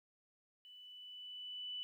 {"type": "tone with level ramp", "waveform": "sine", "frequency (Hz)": 2982, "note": "F#7", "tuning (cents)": 13, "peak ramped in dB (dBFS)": [-55, -40], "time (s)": [0.65, 1.83], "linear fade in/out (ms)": 0, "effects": ["13-bit"]}